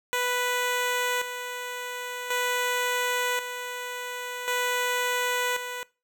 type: tone with tremolo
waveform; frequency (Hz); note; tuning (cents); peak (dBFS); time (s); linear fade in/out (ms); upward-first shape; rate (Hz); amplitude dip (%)
10% pulse; 493.9; B4; 0; -16; 0.13-5.83; 0; square; 0.46; 60
effects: noise-tail reverb RT60 0.3 s tail -22 dB re dry